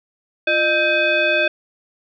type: tone with frequency modulation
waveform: sine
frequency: 1568 Hz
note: G6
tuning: in tune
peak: -14 dBFS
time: 0.47-1.48 s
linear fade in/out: 5 ms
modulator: 957 Hz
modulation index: 1.5
effects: none